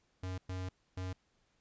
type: tone bursts at uneven times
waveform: square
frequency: 92.5 Hz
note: F#2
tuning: in tune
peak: -38 dBFS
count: 3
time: 0.23-0.38 / 0.49-0.69 / 0.97-1.13 s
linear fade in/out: 5 ms
effects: pink hiss -75 dBFS RMS until 1.6 s + resampled to 16000 Hz